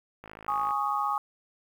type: click train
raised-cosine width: 0.5 ms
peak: -28 dBFS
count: 26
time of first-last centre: 0.24-0.708 s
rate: 53.4 Hz
type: chord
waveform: sine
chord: Ab suspended fourth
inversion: none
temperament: equal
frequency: 830.6 / 1108.7 / 1244.5 Hz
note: Ab5 / Db6 / Eb6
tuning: 0 / 0 / 0 cents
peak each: -30 dBFS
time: 0.48-1.18 s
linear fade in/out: 2 ms
effects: 9-bit